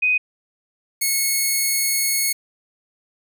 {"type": "tone pair in turn", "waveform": ["sine", "5% pulse"], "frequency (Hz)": [2500, 2190], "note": ["D#7", "C#7"], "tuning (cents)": [8, -22], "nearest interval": "major second", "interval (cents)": 230, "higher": "first", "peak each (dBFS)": [-15, -8], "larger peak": "second", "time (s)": [[0.02, 0.18], [1.01, 2.33]], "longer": "second", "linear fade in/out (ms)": 10, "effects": []}